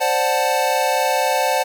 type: chord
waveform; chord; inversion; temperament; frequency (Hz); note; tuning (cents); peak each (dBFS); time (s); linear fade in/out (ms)
square; D dominant seventh; third; equal; 523.3 / 587.3 / 740 / 880; C5 / D5 / F#5 / A5; 0 / 0 / 0 / 0; -23 / -24 / -22 / -22; 0-1.64; 20
effects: 8-bit